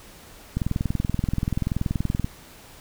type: click train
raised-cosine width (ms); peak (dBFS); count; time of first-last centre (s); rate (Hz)
5; -11; 36; 0.57-2.245; 20.9
effects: pink hiss -47 dBFS RMS until 2.8 s